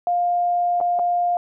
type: tone with dropouts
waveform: sine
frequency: 704 Hz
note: F5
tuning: 14 cents sharp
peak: -17 dBFS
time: 0.07-1.37 s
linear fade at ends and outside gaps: 1 ms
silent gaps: 0.803-0.811 / 0.99-0.994 s
effects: none